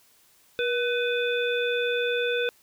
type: harmonic tone with a mistuned harmonic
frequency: 501 Hz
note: B4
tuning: 25 cents sharp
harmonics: 1 / 3 / 5 / 7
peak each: -25 / -30 / -32 / -33 dBFS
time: 0.59-2.49 s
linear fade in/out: 0 ms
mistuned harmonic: 1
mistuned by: -68 cents
effects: white hiss -60 dBFS RMS until 2.62 s